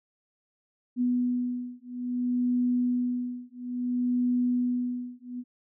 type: beating tone pair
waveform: sine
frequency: 246.4 / 246.99 Hz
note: B3 / B3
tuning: -4 / 0 cents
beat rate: 0.59 Hz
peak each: -28 dBFS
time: 0.96-5.44 s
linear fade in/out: 50 ms
effects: none